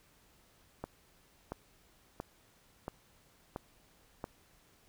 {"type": "click train", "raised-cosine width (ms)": 1, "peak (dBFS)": -24, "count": 6, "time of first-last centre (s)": [0.84, 4.241], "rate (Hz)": 1.47, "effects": ["pink hiss -66 dBFS RMS until 4.88 s"]}